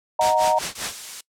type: chord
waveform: sine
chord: D# minor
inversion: none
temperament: equal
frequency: 622.3 / 740 / 932.3 Hz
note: D#5 / F#5 / A#5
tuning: 0 / 0 / 0 cents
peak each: -21 / -22 / -19 dBFS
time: 0.19-0.59 s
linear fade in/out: 5 ms
type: noise with tremolo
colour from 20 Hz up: white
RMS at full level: -24 dBFS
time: 0.21-0.96 s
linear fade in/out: 0 ms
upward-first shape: sine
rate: 5.1 Hz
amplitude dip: 95%
type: noise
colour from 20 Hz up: blue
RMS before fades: -30 dBFS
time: 0.75-1.21 s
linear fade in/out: 5 ms
effects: noise-tail reverb RT60 0.1 s tail -23 dB re dry + low-pass 8000 Hz 12 dB/octave